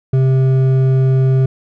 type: tone with hard clipping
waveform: triangle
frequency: 131.8 Hz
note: C3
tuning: 13 cents sharp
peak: -11 dBFS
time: 0.13-1.46 s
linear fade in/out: 5 ms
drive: 11 dB
effects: none